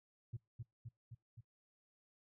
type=tone with echo; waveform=sine; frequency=116.54 Hz; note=A#2; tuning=in tune; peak=-39 dBFS; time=0.33-0.37 s; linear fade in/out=10 ms; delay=260 ms; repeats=4; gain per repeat=-3 dB; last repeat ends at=1.41 s; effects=noise-tail reverb RT60 0.2 s tail -25 dB re dry + tanh soft clip ceiling -38 dBFS